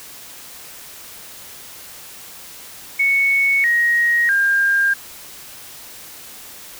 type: tone with pitch steps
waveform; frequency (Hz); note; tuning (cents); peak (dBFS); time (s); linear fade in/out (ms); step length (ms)
sine; 2215 / 1884.2 / 1602.9; C#7 / A#6 / G6; -2 / +18 / +38; -13; 2.99-4.94; 10; 650
effects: white hiss -38 dBFS RMS until 6.79 s